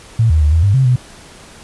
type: tone with pitch steps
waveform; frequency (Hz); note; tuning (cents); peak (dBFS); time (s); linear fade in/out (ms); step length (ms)
sine; 113.5 / 78.3 / 74.7 / 81.4 / 100 / 132.6 / 125.2; A#2 / D#2 / D2 / E2 / G2 / C3 / B2; -46 / +11 / +30 / -21 / +35 / +23 / +24; -8; 0.19-0.96; 5; 110
effects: pink hiss -39 dBFS RMS until 1.63 s + resampled to 24000 Hz